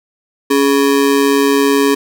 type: ring-modulated tone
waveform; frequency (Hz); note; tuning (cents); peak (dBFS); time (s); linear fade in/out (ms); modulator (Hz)
square; 349.2; F4; 0; -7; 0.5-1.95; 10; 69.2
effects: none